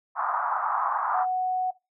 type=band-pass noise; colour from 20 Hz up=white; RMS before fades=-27 dBFS; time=0.15-1.26 s; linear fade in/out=50 ms; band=770 to 1300 Hz; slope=48 dB/octave
type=tone; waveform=sine; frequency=740 Hz; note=F#5; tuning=in tune; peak=-23 dBFS; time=1.14-1.71 s; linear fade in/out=10 ms
effects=noise-tail reverb RT60 0.2 s tail -18 dB re dry